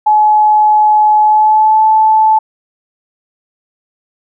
sine tone with pitch glide, 851 to 871.4 Hz, G#5 to A5, +42 to -17 cents, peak -5 dBFS, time 0.06-2.39 s, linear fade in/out 10 ms, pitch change +41 cents, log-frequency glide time 1.2-1.84 s, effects none

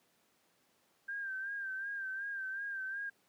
sine tone with vibrato, 1584 Hz, G6, 18 cents sharp, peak -37 dBFS, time 1.08-3.1 s, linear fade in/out 10 ms, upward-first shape sine, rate 2.7 Hz, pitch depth 55 cents each way, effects pink hiss -72 dBFS RMS until 3.28 s + high-pass 200 Hz 12 dB/octave

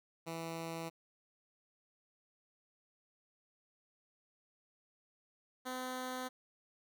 10% pulse tone pair in turn, 164.8 / 255.2 Hz, E3 / C4, 0 / -43 cents, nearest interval minor sixth, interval 757 cents, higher second, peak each -32 / -31 dBFS, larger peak second, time 0.26-0.9 / 5.65-6.29 s, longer neither, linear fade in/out 20 ms, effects none

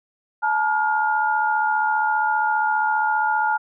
sine tone cluster, 862 / 937 / 1417 Hz, A5 / A#5 / F6, -36 / +9 / +25 cents, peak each -20 / -27 / -22 dBFS, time 0.42-3.58 s, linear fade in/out 20 ms, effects none

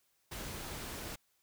pink noise, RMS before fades -43 dBFS, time 0.31-1.16 s, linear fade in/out 10 ms, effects white hiss -75 dBFS RMS until 1.42 s

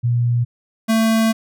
sine / square tone pair in turn, 120 / 223.4 Hz, B2 / A3, -49 / +27 cents, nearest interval major seventh, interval 1076 cents, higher second, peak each -14 / -14 dBFS, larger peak neither, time 0.03-0.45 / 0.88-1.33 s, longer second, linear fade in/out 20 ms, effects none

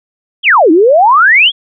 sine exponential two-way sweep, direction down then up, 3422 to 302.3 to 3422 Hz, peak -3 dBFS, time 0.43-1.52 s, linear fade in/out 50 ms, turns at 0.71 s, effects none

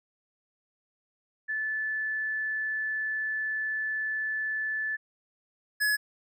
sine / square tone pair in turn, 1742 / 1698.3 Hz, A6 / G#6, -18 / +38 cents, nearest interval unison, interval 44 cents, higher first, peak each -28 / -24 dBFS, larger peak second, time 1.48-4.97 / 5.8-5.97 s, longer first, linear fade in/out 20 ms, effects none

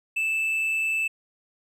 triangle tone with amplitude modulation, 2637 Hz, E7, in tune, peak -20 dBFS, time 0.16-1.08 s, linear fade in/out 10 ms, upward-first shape sine, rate 150 Hz, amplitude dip 25%, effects none

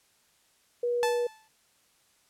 sine tone, 482.4 Hz, B4, 41 cents flat, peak -25 dBFS, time 0.83-1.27 s, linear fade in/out 5 ms
sawtooth tone with exponential decay, 874 Hz, A5, 12 cents flat, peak -21 dBFS, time 1.03-1.48 s, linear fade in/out 0 ms, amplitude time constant 97 ms
effects white hiss -66 dBFS RMS until 2.29 s + low-pass 11000 Hz 12 dB/octave

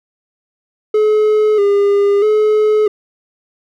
triangle tone with vibrato, 415.3 Hz, G#4, in tune, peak -7 dBFS, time 0.94-2.88 s, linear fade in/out 5 ms, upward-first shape square, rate 0.78 Hz, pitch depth 49 cents each way, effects none

